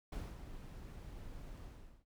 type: noise with ADSR envelope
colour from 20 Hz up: brown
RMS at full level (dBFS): -40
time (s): 0.12-2.05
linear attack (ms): 6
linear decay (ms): 230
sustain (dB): -9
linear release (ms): 440
effects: none